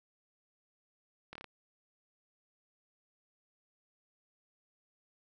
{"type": "slowing click train", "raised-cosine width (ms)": 0.3, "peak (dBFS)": -29, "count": 5, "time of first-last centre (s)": [1.33, 1.443], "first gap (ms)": 24, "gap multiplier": 1.11, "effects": []}